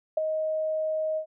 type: tone with ADSR envelope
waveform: sine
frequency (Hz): 627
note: D#5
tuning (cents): +13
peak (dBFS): -18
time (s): 0.17-1.26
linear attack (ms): 6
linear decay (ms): 11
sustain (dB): -7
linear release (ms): 90
effects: none